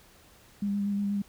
sine tone with vibrato, 201.8 Hz, G#3, 49 cents flat, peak -26 dBFS, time 0.62-1.22 s, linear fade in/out 5 ms, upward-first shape square, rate 8.3 Hz, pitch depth 14 cents each way, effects pink hiss -57 dBFS RMS until 1.28 s

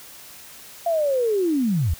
sine linear sweep, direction down, 694 to 65.41 Hz, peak -18 dBFS, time 0.86-1.94 s, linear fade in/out 5 ms, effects white hiss -43 dBFS RMS until 1.99 s

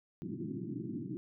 white band-pass noise, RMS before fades -40 dBFS, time 0.22-1.17 s, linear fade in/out 0 ms, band 110 to 360 Hz, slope 96 dB/octave, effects none

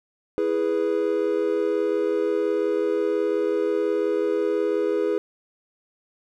triangle chord, E major, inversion none, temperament equal, 329.6 / 415.3 / 493.9 Hz, E4 / G#4 / B4, 0 / 0 / 0 cents, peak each -25 / -21 / -24 dBFS, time 0.38-5.18 s, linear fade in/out 0 ms, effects none

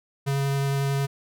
square tone with vibrato, 138.59 Hz, C#3, in tune, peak -23 dBFS, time 0.26-1.07 s, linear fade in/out 20 ms, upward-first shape sine, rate 11 Hz, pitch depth 8 cents each way, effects none

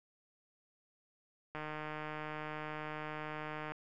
click train, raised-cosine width 0.5 ms, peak -27 dBFS, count 333, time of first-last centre 1.55-3.72 s, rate 153 Hz, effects none

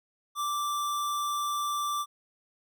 square tone, 1173 Hz, D6, 2 cents flat, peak -29 dBFS, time 0.35-2.06 s, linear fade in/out 50 ms, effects none

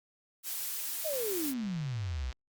blue noise, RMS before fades -36 dBFS, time 0.43-1.54 s, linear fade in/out 50 ms
sine exponential sweep, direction down, 659.3 to 58.3 Hz, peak -32 dBFS, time 1.04-2.32 s, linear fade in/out 20 ms
click train, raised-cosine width 0.2 ms, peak -31 dBFS, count 153, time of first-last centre 1.13-2.327 s, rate 127 Hz
effects Opus 48 kbps

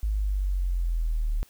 sine exponential sweep, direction down, 53.3 to 36.65 Hz, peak -23 dBFS, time 0.03-1.43 s, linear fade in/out 0 ms, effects white hiss -58 dBFS RMS until 1.49 s

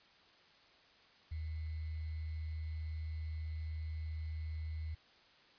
sine tone with sample-and-hold, 78.8 Hz, D#2, 23 cents sharp, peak -38 dBFS, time 1.31-4.95 s, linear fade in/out 10 ms, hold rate 2100 Hz, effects white hiss -64 dBFS RMS until 5.58 s + resampled to 11025 Hz

